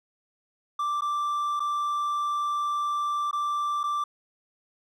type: tone with dropouts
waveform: triangle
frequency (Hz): 1174.7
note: D6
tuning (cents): 0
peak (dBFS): -23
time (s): 0.79-4.04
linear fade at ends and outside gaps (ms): 5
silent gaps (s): 1.009-1.019 / 1.596-1.602 / 3.312-3.329 / 3.833-3.838
effects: none